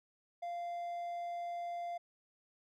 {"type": "tone", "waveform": "triangle", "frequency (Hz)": 694, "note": "F5", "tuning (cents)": -11, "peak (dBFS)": -36, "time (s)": [0.42, 1.98], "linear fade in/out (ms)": 10, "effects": []}